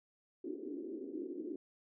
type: band-pass noise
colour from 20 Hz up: white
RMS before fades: -43 dBFS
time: 0.44-1.56 s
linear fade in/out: 5 ms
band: 280 to 370 Hz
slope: 48 dB/octave
effects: none